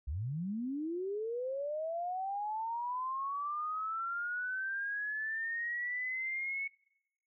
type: linear sweep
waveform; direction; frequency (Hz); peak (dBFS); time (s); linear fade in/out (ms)
sine; up; 60.6 to 2217; -34; 0.07-6.68; 10
effects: noise-tail reverb RT60 0.9 s tail -26 dB re dry